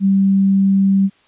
sine tone, 194.8 Hz, G3, 11 cents flat, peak -10 dBFS, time 0-1.1 s, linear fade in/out 50 ms, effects white hiss -54 dBFS RMS until 1.27 s + resampled to 8000 Hz

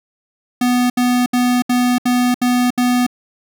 square tone bursts, 246.9 Hz, B3, in tune, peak -13 dBFS, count 7, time 0.61-3.066 s, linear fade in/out 5 ms, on 290 ms, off 71 ms, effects none

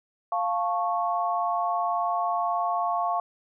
sine chord, F augmented, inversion none, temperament equal with one note detuned, 698.5 / 880 / 1103.6 Hz, F5 / A5 / C#6, 0 / 0 / -8 cents, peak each -26 / -31 / -28 dBFS, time 0.32-3.2 s, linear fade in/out 2 ms, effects none

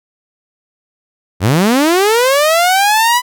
sawtooth linear sweep, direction up, 80 to 1000 Hz, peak -5 dBFS, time 1.4-3.22 s, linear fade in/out 50 ms, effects none

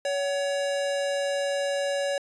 square tone pair together, 563 / 751.9 Hz, C#5 / F#5, +27 / +28 cents, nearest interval perfect fourth, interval 501 cents, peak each -26 / -37 dBFS, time 0.05-2.18 s, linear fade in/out 2 ms, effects resampled to 22050 Hz

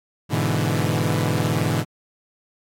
sawtooth chord, E dominant seventh, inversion first, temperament equal, 103.83 / 123.47 / 146.83 / 164.81 Hz, G#2 / B2 / D3 / E3, 0 / 0 / 0 / 0 cents, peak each -21 dBFS, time 0.29-1.85 s, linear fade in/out 50 ms, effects AAC 64 kbps

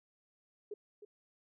sine tone with echo, 415.3 Hz, G#4, in tune, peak -39 dBFS, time 0.71-0.74 s, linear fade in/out 5 ms, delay 310 ms, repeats 1, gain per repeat -10 dB, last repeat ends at 1.05 s, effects none

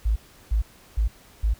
sine tone bursts, 54.1 Hz, A1, 29 cents flat, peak -18 dBFS, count 4, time 0.05-1.54 s, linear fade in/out 10 ms, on 110 ms, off 350 ms, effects pink hiss -52 dBFS RMS until 1.59 s

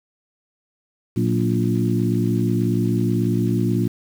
harmonic tone with a mistuned harmonic, 58.27 Hz, A#1, in tune, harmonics 2 / 3 / 4 / 5 / 6, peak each -21 / -23 / -24 / -25 / -26 dBFS, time 1.16-3.88 s, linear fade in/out 10 ms, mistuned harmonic 3, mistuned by +79 cents, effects 7-bit

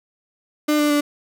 35% pulse tone with pitch steps, 300.1 / 296.1 / 292.2 Hz, D4 / D4 / D4, +38 / +14 / -9 cents, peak -14 dBFS, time 0.68-1.01 s, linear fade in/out 10 ms, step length 110 ms, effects none

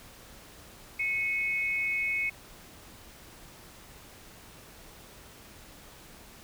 sine tone pair together, 2195 / 2528 Hz, C#7 / D#7, -18 / +27 cents, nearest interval major second, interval 245 cents, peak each -28 / -33 dBFS, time 0.99-2.3 s, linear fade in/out 10 ms, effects pink hiss -51 dBFS RMS until 6.43 s

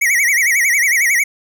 square tone with vibrato, 2072 Hz, C7, 17 cents flat, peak -12 dBFS, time 0.01-1.24 s, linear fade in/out 10 ms, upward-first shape sine, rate 11 Hz, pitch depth 180 cents each way, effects none

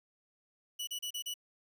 sawtooth tone bursts, 2948 Hz, F#7, 7 cents flat, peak -33 dBFS, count 5, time 0.79-1.341 s, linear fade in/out 10 ms, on 83 ms, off 34 ms, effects 11-bit

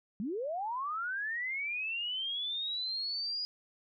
sine linear sweep, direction up, 183.8 to 4928 Hz, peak -33 dBFS, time 0.2-3.45 s, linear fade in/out 0 ms, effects none

